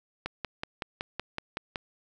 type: click train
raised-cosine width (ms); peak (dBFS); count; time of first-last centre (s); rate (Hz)
0.3; -16; 9; 0.26-1.758; 5.34
effects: none